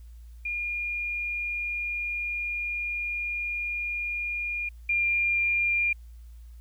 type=tone pair in turn; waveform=sine; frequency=2420 / 2399 Hz; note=D#7 / D7; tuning=-49 / +36 cents; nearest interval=unison; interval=15 cents; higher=first; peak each=-28 / -22 dBFS; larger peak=second; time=0.45-4.69 / 4.89-5.93 s; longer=first; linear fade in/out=5 ms; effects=added 58 Hz sine -43 dBFS peak until 6.6 s + white hiss -67 dBFS RMS until 6.6 s